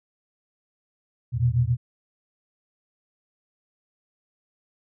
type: tone cluster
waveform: sine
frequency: 82.8 / 118.8 / 126 Hz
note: E2 / A#2 / B2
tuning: +8 / +33 / +35 cents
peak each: -30 / -21 / -23 dBFS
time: 1.32-1.77 s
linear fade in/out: 50 ms
effects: none